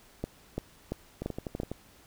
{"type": "two click trains", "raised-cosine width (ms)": 2, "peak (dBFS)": [-18, -21], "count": [5, 7], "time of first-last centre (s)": [[0.24, 1.601], [1.22, 1.716]], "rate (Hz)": [2.94, 12.1], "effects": ["pink hiss -58 dBFS RMS until 2.06 s"]}